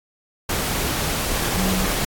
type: tone in noise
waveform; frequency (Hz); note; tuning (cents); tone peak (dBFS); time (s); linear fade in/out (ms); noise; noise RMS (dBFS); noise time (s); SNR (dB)
sine; 187.9; F#3; +27; -21; 1.57-1.86; 5; pink; -23; 0.49-2.05; -1
effects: AAC 64 kbps